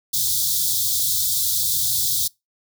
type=band-stop noise; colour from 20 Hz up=white; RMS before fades=-21 dBFS; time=0.13-2.28 s; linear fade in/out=10 ms; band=150 to 3400 Hz; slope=96 dB/octave; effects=noise-tail reverb RT60 0.2 s tail -24 dB re dry + high-pass 80 Hz 12 dB/octave